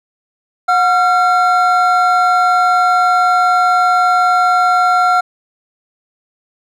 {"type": "tone pair together", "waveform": "triangle", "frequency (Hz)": [726.8, 1372], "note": ["F#5", "F6"], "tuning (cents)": [-31, -31], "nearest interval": "major seventh", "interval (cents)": 1100, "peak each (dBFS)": -10, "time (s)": [0.68, 5.21], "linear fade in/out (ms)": 10, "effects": []}